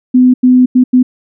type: tone bursts at uneven times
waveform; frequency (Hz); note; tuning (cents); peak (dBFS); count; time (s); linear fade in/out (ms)
sine; 252.3; B3; +37; -3; 4; 0.14-0.34 / 0.43-0.66 / 0.75-0.84 / 0.93-1.03; 10
effects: none